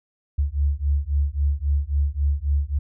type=beating tone pair; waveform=sine; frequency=69.8 / 73.5 Hz; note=C#2 / D2; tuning=+13 / +2 cents; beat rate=3.7 Hz; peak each=-22 / -22 dBFS; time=0.38-2.79 s; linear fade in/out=10 ms; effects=none